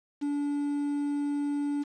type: tone with quantisation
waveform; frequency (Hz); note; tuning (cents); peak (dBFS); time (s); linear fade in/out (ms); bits
triangle; 288.2; D4; -33; -25; 0.21-1.84; 20; 8
effects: low-pass 6000 Hz 12 dB/octave